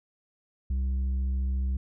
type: tone with tanh clipping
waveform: sine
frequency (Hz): 65.3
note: C2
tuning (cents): -3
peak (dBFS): -26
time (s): 0.7-1.77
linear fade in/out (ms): 5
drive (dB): 5
effects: none